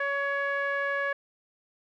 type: tone with low-pass filter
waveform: sawtooth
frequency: 561 Hz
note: C#5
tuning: 21 cents sharp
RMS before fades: -29 dBFS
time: 0-1.13 s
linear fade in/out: 5 ms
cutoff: 1800 Hz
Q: 5
effects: none

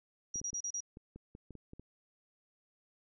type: tone bursts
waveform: sine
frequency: 5750 Hz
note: F8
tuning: 50 cents sharp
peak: -35 dBFS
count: 5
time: 0.34-0.805 s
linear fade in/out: 5 ms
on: 65 ms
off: 35 ms
type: clicks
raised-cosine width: 3 ms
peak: -36 dBFS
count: 10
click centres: 0.358 / 0.415 / 0.531 / 0.971 / 1.16 / 1.351 / 1.507 / 1.553 / 1.734 / 1.796 s
effects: none

